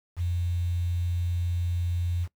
sine tone with quantisation, 87.31 Hz, F2, in tune, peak -25 dBFS, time 0.16-2.28 s, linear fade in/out 50 ms, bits 8, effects noise-tail reverb RT60 0.1 s tail -19 dB re dry

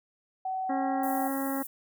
sine tone with pitch glide, 755 to 770.9 Hz, F#5 to G5, +35 to -29 cents, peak -29 dBFS, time 0.45-1.28 s, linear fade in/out 5 ms, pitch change +36 cents, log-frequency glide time 0.75-1.02 s
harmonic tone, 272.1 Hz, C#4, 32 cents flat, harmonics 1 / 2 / 3 / 4 / 5 / 6 / 7, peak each -30 / -37 / -37 / -42 / -44 / -47 / -46 dBFS, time 0.69-1.63 s, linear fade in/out 10 ms
pink high-pass noise, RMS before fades -40 dBFS, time 1.03-1.67 s, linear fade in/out 5 ms, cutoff 11000 Hz, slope 24 dB/octave
effects none

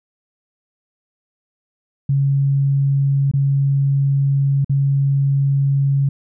sine tone with dropouts, 138.59 Hz, C#3, in tune, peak -13 dBFS, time 2.09-6.09 s, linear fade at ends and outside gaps 5 ms, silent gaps 3.314-3.336 / 4.646-4.695 s, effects none

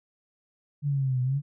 sine exponential two-way sweep, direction down then up, 146.83 to 124.9 to 146.83 Hz, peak -23 dBFS, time 0.82-1.42 s, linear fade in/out 50 ms, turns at 1.22 s, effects none

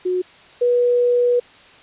sine tone pair in turn, 364.7 / 486.8 Hz, F#4 / B4, -25 / -25 cents, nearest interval perfect fourth, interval 500 cents, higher second, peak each -17 / -13 dBFS, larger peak second, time 0.05-0.22 / 0.61-1.4 s, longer second, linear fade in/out 10 ms, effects white hiss -46 dBFS RMS until 1.82 s + resampled to 8000 Hz

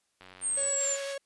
click train, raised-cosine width 0.3 ms, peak -33 dBFS, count 44, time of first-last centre 0.21-0.673 s, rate 92.8 Hz
sine linear sweep, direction down, 8730 to 7000 Hz, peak -27 dBFS, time 0.41-0.98 s, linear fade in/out 50 ms
45% pulse tone with vibrato, 554.4 Hz, C#5, in tune, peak -34 dBFS, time 0.57-1.18 s, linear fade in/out 5 ms, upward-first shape sine, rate 10 Hz, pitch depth 9 cents each way
pink band-pass noise, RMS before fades -44 dBFS, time 0.76-1.17 s, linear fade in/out 50 ms, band 1800 to 10000 Hz, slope 12 dB/octave
effects white hiss -75 dBFS RMS until 1.25 s + resampled to 24000 Hz

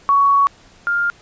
sine tone pair in turn, 1119 / 1403.6 Hz, C#6 / F6, +16 / +8 cents, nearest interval major third, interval 392 cents, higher second, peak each -10 / -15 dBFS, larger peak first, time 0.09-0.47 / 0.87-1.1 s, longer first, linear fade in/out 0 ms, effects pink hiss -48 dBFS RMS until 1.21 s + resampled to 16000 Hz

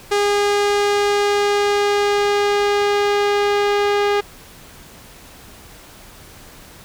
sawtooth tone with low-pass filter sweep, 408.5 Hz, G#4, 29 cents flat, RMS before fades -17 dBFS, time 0.11-4.21 s, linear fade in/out 10 ms, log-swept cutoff 8100 to 3800 Hz, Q 0.73, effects pink hiss -42 dBFS RMS until 6.84 s

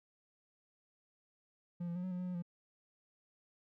triangle tone with pitch steps, 174.2 / 171.2 / 179.4 / 185.5 / 179.5 / 181.6 / 180.5 / 173.5 Hz, F3 / F3 / F3 / F#3 / F3 / F#3 / F#3 / F3, -4 / -34 / +47 / +5 / +48 / -32 / -43 / -11 cents, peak -35 dBFS, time 1.8-2.424 s, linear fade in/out 10 ms, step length 78 ms, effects none

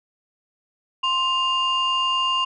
sine tone pair together, 1048 / 2808 Hz, C6 / F7, +2 / +9 cents, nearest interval octave + perfect fourth, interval 1707 cents, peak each -20 dBFS, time 1.03-2.45 s, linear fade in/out 10 ms, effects tanh soft clip ceiling -15 dBFS

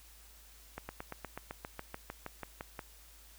slowing click train, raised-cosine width 0.5 ms, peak -25 dBFS, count 15, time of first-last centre 0.78-2.792 s, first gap 110 ms, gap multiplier 1.04, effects added 53 Hz sine -58 dBFS peak until 3.38 s + white hiss -59 dBFS RMS until 3.38 s

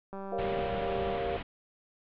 click train, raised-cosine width 1 ms, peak -28 dBFS, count 205, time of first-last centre 0.13-1.176 s, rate 195 Hz
sine chord, G half-diminished seventh, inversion none, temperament equal, 392 / 466.2 / 554.4 / 698.5 Hz, G4 / Bb4 / Db5 / F5, 0 / 0 / 0 / 0 cents, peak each -37 / -36 / -38 / -35 dBFS, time 0.32-1.37 s, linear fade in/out 2 ms
pink low-pass noise, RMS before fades -39 dBFS, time 0.38-1.43 s, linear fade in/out 10 ms, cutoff 3500 Hz, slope 48 dB/octave
effects none

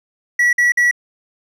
triangle tone bursts, 1938 Hz, B6, 33 cents flat, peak -9 dBFS, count 3, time 0.39-0.912 s, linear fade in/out 5 ms, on 140 ms, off 51 ms, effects none

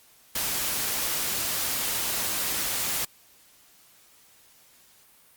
white noise, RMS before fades -28 dBFS, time 0.35-3.05 s, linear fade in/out 5 ms, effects white hiss -57 dBFS RMS until 5.36 s + Opus 48 kbps

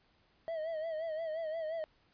triangle tone with vibrato, 641 Hz, E5, 49 cents flat, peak -33 dBFS, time 0.48-1.84 s, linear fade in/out 0 ms, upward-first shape sine, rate 5.7 Hz, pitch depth 70 cents each way, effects pink hiss -70 dBFS RMS until 2.13 s + resampled to 11025 Hz

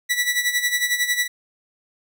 sawtooth tone with tremolo, 1956 Hz, B6, 17 cents flat, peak -13 dBFS, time 0.09-1.28 s, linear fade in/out 20 ms, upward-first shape sine, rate 11 Hz, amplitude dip 70%, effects none

